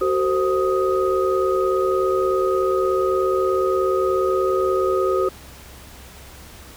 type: tone cluster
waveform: sine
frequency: 376.2 / 452.9 / 523 / 1251 Hz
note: F#4 / A#4 / C5 / D#6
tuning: +29 / -50 / -1 / +9 cents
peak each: -19 / -28 / -23 / -24 dBFS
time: 0.01-5.29 s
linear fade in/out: 5 ms
effects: added 67 Hz sine -44 dBFS peak until 6.76 s + pink hiss -43 dBFS RMS until 6.76 s